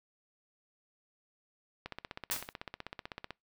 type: click train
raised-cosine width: 0.3 ms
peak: -24 dBFS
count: 24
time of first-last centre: 1.86-3.307 s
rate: 15.9 Hz
type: noise with exponential decay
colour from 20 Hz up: white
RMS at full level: -30 dBFS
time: 2.31-2.53 s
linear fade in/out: 1 ms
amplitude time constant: 47 ms
effects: noise-tail reverb RT60 0.2 s tail -25 dB re dry